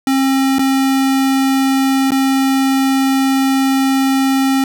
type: tone with dropouts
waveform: square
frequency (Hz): 268.3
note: C4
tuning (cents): +44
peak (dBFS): -12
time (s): 0.07-4.64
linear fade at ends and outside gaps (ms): 2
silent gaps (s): 0.585-0.592 / 2.107-2.118
effects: none